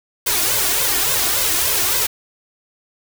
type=noise with flanger; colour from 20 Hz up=white; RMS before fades=-18 dBFS; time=0.26-2.07 s; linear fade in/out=10 ms; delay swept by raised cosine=1.9 to 2.84 ms; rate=3.5 Hz; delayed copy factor=+0.9; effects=none